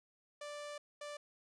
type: tone bursts at uneven times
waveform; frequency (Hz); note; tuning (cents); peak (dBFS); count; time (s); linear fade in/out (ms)
sawtooth; 587.3; D5; 0; -40; 2; 0.41-0.78 / 1.01-1.17; 5
effects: resampled to 22050 Hz